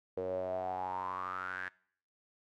sawtooth tone with band-pass filter sweep, 92.5 Hz, F#2, in tune, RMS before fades -38 dBFS, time 0.17-1.69 s, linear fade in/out 5 ms, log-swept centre 480 to 1700 Hz, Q 9.9, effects noise-tail reverb RT60 0.6 s tail -23 dB re dry

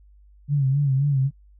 sine tone with vibrato, 138.59 Hz, C#3, in tune, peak -17 dBFS, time 0.48-1.31 s, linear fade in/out 50 ms, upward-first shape sine, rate 3.8 Hz, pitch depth 85 cents each way, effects noise-tail reverb RT60 0.1 s tail -23 dB re dry + added 50 Hz sine -49 dBFS peak until 1.59 s

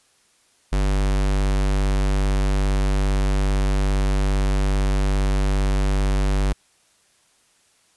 square tone, 48.8 Hz, G1, 7 cents flat, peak -18 dBFS, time 0.72-6.53 s, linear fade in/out 10 ms, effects white hiss -60 dBFS RMS until 7.96 s + resampled to 24000 Hz

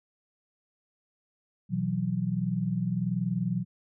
sine chord, B suspended fourth, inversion none, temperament equal, 123.47 / 164.81 / 185 Hz, B2 / E3 / F#3, 0 / 0 / 0 cents, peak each -32 / -31 / -29 dBFS, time 1.69-3.65 s, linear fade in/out 50 ms, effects none

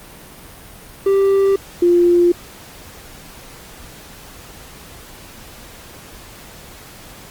triangle / sine tone pair in turn, 392 / 349.2 Hz, G4 / F4, 0 / 0 cents, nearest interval major second, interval 200 cents, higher first, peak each -9 dBFS, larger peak neither, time 1.06-1.56 / 1.82-2.32 s, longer neither, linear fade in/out 5 ms, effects pink hiss -39 dBFS RMS until 7.3 s + Opus 32 kbps

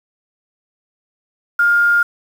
sine tone with quantisation, 1411 Hz, F6, 17 cents sharp, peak -10 dBFS, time 1.59-2.03 s, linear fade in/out 5 ms, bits 6, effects none

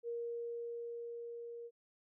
sine tone with level ramp, 470 Hz, A#4, 14 cents sharp, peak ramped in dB -37 to -45 dBFS, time 0.03-1.71 s, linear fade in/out 50 ms, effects none

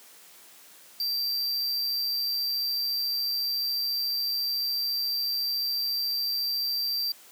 square tone with amplitude modulation, 4699 Hz, D8, in tune, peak -25 dBFS, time 1-7.12 s, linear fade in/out 2 ms, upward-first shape sine, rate 134 Hz, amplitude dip 35%, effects white hiss -52 dBFS RMS until 7.31 s + high-pass 200 Hz 12 dB/octave

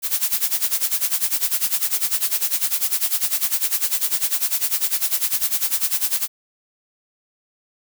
blue noise with tremolo, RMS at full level -18 dBFS, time 0.02-6.28 s, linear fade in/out 50 ms, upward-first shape sine, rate 10 Hz, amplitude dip 85%, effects none

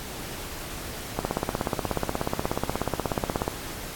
click train, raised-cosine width 1 ms, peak -10 dBFS, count 39, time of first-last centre 1.19-3.479 s, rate 16.6 Hz, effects pink hiss -37 dBFS RMS until 3.95 s + AAC 64 kbps

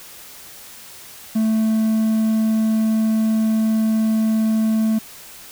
triangle tone, 220 Hz, A3, in tune, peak -13 dBFS, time 1.35-4.99 s, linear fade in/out 10 ms, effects white hiss -40 dBFS RMS until 5.51 s

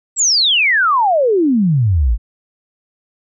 sine exponential sweep, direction down, 7900 to 49 Hz, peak -10 dBFS, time 0.16-2.18 s, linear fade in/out 50 ms, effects none

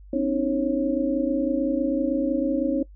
sine tone cluster, 258.5 / 284.6 / 314.3 / 546 Hz, C4 / C#4 / D#4 / C#5, -21 / +46 / +18 / -26 cents, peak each -26 dBFS, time 0.13-2.83 s, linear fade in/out 5 ms, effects noise-tail reverb RT60 0.1 s tail -20 dB re dry + added 49 Hz sine -43 dBFS peak until 2.95 s

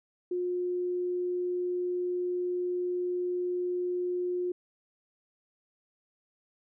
sine tone, 358 Hz, F4, 43 cents sharp, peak -28 dBFS, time 0.31-4.52 s, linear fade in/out 5 ms, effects none

